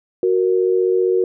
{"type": "tone pair together", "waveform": "sine", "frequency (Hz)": [370, 465.3], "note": ["F#4", "A#4"], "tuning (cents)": [0, -3], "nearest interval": "major third", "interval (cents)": 397, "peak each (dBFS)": [-15, -18], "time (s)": [0.23, 1.24], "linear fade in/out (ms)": 2, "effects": []}